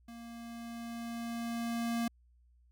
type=tone with level ramp; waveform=square; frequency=233.1 Hz; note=A#3; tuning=in tune; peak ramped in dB=-47 to -31 dBFS; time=0.08-2.08 s; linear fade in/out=5 ms; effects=added 60 Hz sine -62 dBFS peak until 2.71 s